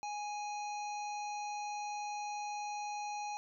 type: harmonic tone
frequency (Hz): 830.6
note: G#5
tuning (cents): 0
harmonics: 1 / 3 / 5 / 7 / 8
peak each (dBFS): -38 / -48 / -53 / -53 / -57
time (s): 0.03-3.37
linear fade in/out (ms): 0
effects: none